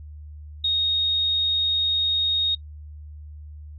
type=tone; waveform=sine; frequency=3730 Hz; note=A#7; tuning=in tune; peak=-19 dBFS; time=0.64-2.55 s; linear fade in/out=5 ms; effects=noise-tail reverb RT60 0.1 s tail -26 dB re dry + added 75 Hz sine -37 dBFS peak until 3.78 s